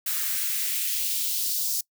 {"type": "noise with high-pass filter sweep", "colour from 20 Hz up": "blue", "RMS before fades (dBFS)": -27, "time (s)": [0.06, 1.81], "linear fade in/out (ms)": 5, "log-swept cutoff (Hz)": [1300, 5200], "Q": 1.6, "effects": ["noise-tail reverb RT60 0.1 s tail -23 dB re dry"]}